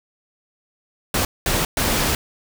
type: noise bursts at uneven times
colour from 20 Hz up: pink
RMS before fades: -20 dBFS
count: 3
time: 1.14-1.25 / 1.46-1.65 / 1.77-2.15 s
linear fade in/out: 2 ms
effects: none